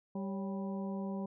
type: harmonic tone with a mistuned harmonic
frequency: 196 Hz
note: G3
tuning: in tune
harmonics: 1 / 2 / 3 / 4 / 5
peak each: -36 / -45 / -46 / -51 / -50 dBFS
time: 0.15-1.26 s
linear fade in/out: 5 ms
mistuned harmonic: 3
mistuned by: -80 cents
effects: none